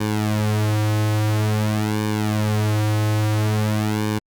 sawtooth tone with flanger, 106.7 Hz, G#2, 47 cents sharp, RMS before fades -20 dBFS, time 0-4.19 s, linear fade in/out 10 ms, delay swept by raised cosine 1.5 to 5.1 ms, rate 0.49 Hz, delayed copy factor -1, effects Opus 48 kbps

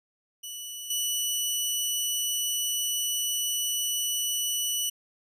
15% pulse tone with level steps, 2958 Hz, F#7, 1 cent flat, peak -29 / -19 dBFS, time 0.43-4.9 s, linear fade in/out 10 ms, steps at 0.9 s, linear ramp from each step 5 ms, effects none

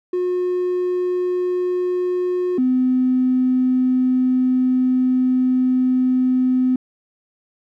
triangle tone pair in turn, 360.9 / 255.2 Hz, F#4 / C4, -43 / -43 cents, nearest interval tritone, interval 600 cents, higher first, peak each -15 / -10 dBFS, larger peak second, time 0.13-2.58 / 2.58-6.76 s, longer second, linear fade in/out 5 ms, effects tanh soft clip ceiling -12 dBFS

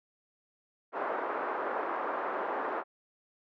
white band-pass noise, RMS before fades -34 dBFS, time 0.92-2.84 s, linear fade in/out 50 ms, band 330 to 1300 Hz, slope 24 dB/octave, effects none

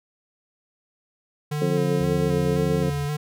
square tone with vibrato, 146.83 Hz, D3, in tune, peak -25 dBFS, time 1.51-3.17 s, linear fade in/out 10 ms, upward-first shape square, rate 1.9 Hz, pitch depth 30 cents each way
harmonic tone, 88 Hz, F2, 14 cents sharp, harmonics 2 / 3 / 4 / 5 / 6, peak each -25 / -30 / -33 / -25 / -30 dBFS, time 1.61-2.9 s, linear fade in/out 10 ms
triangle tone, 80.7 Hz, E2, 36 cents flat, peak -31 dBFS, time 2-3.06 s, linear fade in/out 5 ms
effects none

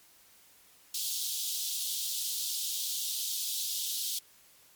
pink high-pass noise, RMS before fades -34 dBFS, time 0.94-4.19 s, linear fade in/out 5 ms, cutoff 3300 Hz, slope 48 dB/octave, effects white hiss -60 dBFS RMS until 4.75 s + MP3 96 kbps

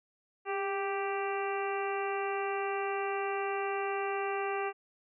harmonic tone with a mistuned harmonic, 392 Hz, G4, in tune, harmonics 1 / 2 / 3 / 4 / 5 / 6 / 7, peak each -34 / -36 / -39 / -43 / -44 / -44 / -44 dBFS, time 0.45-4.73 s, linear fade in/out 50 ms, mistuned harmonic 1, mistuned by +34 cents, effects none

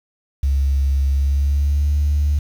sine tone with pitch glide, 68.7 to 73.21 Hz, C#2 to D2, -15 to -5 cents, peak -13 dBFS, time 0.43-2.39 s, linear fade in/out 5 ms, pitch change +110 cents, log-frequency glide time 1.12-1.94 s, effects tanh soft clip ceiling -10 dBFS + 7-bit

